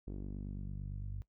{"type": "tone with low-pass filter sweep", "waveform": "sawtooth", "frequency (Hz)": 49, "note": "G1", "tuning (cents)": 0, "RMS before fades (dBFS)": -42, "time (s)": [0.07, 1.22], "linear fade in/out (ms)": 0, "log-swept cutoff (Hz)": [350, 100], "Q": 1.9, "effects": ["noise-tail reverb RT60 0.1 s tail -19 dB re dry"]}